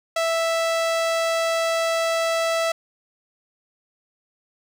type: tone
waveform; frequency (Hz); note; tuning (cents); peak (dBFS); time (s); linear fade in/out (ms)
sawtooth; 659.3; E5; 0; -16; 0.16-2.72; 5
effects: low-pass 9000 Hz 12 dB/octave + 8-bit